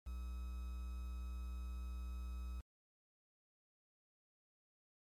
triangle tone with quantisation, 61.74 Hz, B1, in tune, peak -40 dBFS, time 0.06-2.61 s, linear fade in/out 10 ms, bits 10, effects MP3 64 kbps

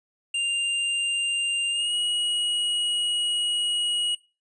square tone with pitch glide, 2794 to 2901 Hz, F7 to F#7, 0 to -35 cents, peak -24 dBFS, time 0.34-4.15 s, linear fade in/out 5 ms, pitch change +65 cents, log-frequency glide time 1.7-1.94 s, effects noise-tail reverb RT60 0.3 s tail -21 dB re dry + resampled to 22050 Hz

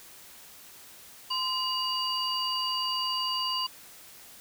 sine tone cluster, 1032 / 2869 / 4660 Hz, C6 / F7 / D8, -24 / +46 / -14 cents, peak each -32 / -32 / -31 dBFS, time 1.3-3.67 s, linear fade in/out 10 ms, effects white hiss -50 dBFS RMS until 4.4 s

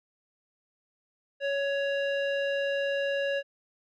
square tone with low-pass filter, 558 Hz, C#5, 11 cents sharp, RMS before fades -29 dBFS, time 1.4-3.43 s, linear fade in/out 50 ms, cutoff 2600 Hz, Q 1.9, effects none

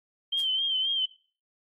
sine tone with vibrato, 3136 Hz, G7, in tune, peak -24 dBFS, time 0.32-1.06 s, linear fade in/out 10 ms, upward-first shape sine, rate 3.8 Hz, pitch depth 58 cents each way
blue noise with exponential decay, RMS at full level -37 dBFS, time 0.39-0.5 s, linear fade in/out 1 ms, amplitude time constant 23 ms
effects noise-tail reverb RT60 0.4 s tail -18 dB re dry + AAC 32 kbps

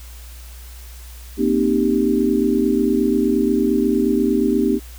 sine chord, C minor seventh, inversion third, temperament equal with one note detuned, 233.1 / 261.6 / 307.2 / 392 Hz, Bb3 / C4 / Eb4 / G4, 0 / 0 / -22 / 0 cents, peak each -20 dBFS, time 1.37-4.8 s, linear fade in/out 50 ms, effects added 60 Hz sine -35 dBFS peak until 4.98 s + white hiss -44 dBFS RMS until 4.98 s

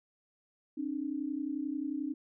sine tone pair together, 270.4 / 301.7 Hz, C#4 / D4, -43 / +47 cents, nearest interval major second, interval 190 cents, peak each -36 / -35 dBFS, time 0.77-2.14 s, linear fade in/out 10 ms, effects none

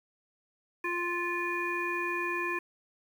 harmonic tone, 349.2 Hz, F4, in tune, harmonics 1 / 3 / 5 / 7, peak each -35 / -35 / -35 / -35 dBFS, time 0.84-2.59 s, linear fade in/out 5 ms, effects 9-bit

